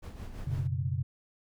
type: noise with tremolo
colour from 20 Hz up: brown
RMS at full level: -39 dBFS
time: 0.02-0.68 s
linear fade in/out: 20 ms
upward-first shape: sine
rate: 6 Hz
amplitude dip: 55%
type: chord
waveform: sine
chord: F# suspended fourth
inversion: none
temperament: equal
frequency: 92.5 / 123.47 / 138.59 Hz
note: F#2 / B2 / C#3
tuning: 0 / 0 / 0 cents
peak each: -33 dBFS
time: 0.47-1.03 s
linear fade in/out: 5 ms
effects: none